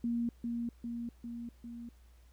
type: tone with echo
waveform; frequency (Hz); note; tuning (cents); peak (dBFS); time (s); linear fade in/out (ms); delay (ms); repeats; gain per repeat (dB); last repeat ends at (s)
sine; 235.3; A#3; +16; -30; 0.04-0.29; 2; 400; 4; -3; 1.89
effects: added 60 Hz sine -57 dBFS peak until 2.32 s + pink hiss -70 dBFS RMS until 2.32 s